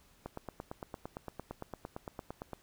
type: click train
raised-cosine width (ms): 1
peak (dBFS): -26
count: 21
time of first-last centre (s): 0.26-2.533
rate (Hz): 8.8
effects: pink hiss -65 dBFS RMS until 2.62 s